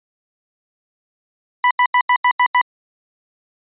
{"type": "tone bursts", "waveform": "30% pulse", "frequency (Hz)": 987.8, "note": "B5", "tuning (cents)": 0, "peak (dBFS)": -8, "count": 7, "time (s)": [1.64, 2.614], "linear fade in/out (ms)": 2, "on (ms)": 68, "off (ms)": 83, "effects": ["resampled to 8000 Hz"]}